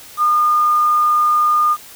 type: tone with quantisation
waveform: sine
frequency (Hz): 1216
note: D#6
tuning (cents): -40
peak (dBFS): -11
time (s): 0.17-1.77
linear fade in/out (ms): 50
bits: 6
effects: white hiss -39 dBFS RMS until 1.95 s